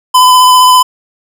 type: tone with vibrato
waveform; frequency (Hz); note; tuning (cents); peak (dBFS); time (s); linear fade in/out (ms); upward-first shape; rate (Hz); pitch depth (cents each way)
square; 1009; B5; +37; -3; 0.14-0.83; 10; sine; 15; 15
effects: none